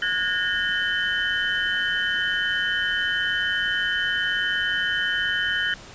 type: tone cluster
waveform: sine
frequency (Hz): 1454 / 1645 / 1826 / 3050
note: F#6 / G#6 / A#6 / G7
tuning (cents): -31 / -17 / -36 / -48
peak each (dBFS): -27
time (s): 0.02-5.74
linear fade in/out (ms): 2
effects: pink hiss -43 dBFS RMS until 5.94 s + resampled to 16000 Hz